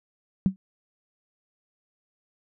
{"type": "tone with exponential decay", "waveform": "sine", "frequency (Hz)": 190.2, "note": "F#3", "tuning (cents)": 48, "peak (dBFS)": -13, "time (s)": [0.46, 0.56], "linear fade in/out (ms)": 0, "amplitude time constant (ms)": 20, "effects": []}